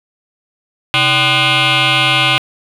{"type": "tone with frequency modulation", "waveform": "sine", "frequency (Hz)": 130.81, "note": "C3", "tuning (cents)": 0, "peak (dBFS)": -7, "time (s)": [0.94, 2.38], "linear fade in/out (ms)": 0, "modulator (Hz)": 451, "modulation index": 7.5, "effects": ["tanh soft clip ceiling -8 dBFS", "7-bit"]}